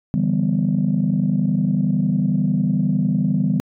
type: chord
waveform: sine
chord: E minor seventh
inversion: third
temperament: equal with one note detuned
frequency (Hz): 144.89 / 164.81 / 196 / 246.9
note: D3 / E3 / G3 / B3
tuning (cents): -23 / 0 / 0 / 0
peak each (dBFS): -22 / -21 / -19 / -22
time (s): 0.14-3.6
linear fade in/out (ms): 0
effects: tanh soft clip ceiling -9 dBFS